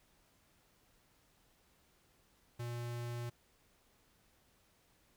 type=tone; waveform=square; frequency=119.5 Hz; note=A#2; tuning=43 cents sharp; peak=-40 dBFS; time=2.59-3.3 s; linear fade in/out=10 ms; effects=pink hiss -71 dBFS RMS until 5.16 s